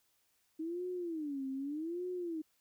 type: tone with vibrato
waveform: sine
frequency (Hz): 311.1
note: D#4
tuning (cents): 0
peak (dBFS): -36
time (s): 0.59-2.42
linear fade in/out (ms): 10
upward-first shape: sine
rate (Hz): 0.83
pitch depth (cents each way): 270
effects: white hiss -75 dBFS RMS until 2.6 s